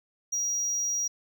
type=tone; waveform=triangle; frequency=5740 Hz; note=F8; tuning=47 cents sharp; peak=-25 dBFS; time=0.32-1.08 s; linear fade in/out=10 ms; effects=none